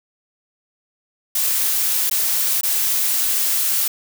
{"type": "noise with dropouts", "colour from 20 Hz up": "blue", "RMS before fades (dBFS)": -19, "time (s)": [1.35, 3.88], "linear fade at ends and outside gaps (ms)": 5, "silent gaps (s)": [[2.098, 2.111], [2.611, 2.632]], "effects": []}